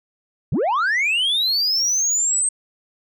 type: linear sweep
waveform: sine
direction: up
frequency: 90.7 to 8372 Hz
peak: -14 dBFS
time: 0.52-2.49 s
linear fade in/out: 5 ms
effects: tanh soft clip ceiling -16 dBFS